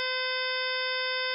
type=harmonic tone; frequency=512 Hz; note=C5; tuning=38 cents flat; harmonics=1 / 2 / 3 / 4 / 5 / 6 / 7 / 9 / 10; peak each=-35 / -38 / -34 / -35 / -39 / -40 / -36 / -40 / -36 dBFS; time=0-1.34 s; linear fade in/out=0 ms; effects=none